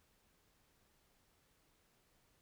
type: silence
effects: pink hiss -74 dBFS RMS until 2.41 s